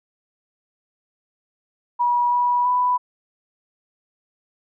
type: tone with pitch steps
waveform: sine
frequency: 967 / 975 / 991 Hz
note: B5 / B5 / B5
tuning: -37 / -23 / +6 cents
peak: -16 dBFS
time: 1.99-2.98 s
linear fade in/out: 20 ms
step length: 330 ms
effects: none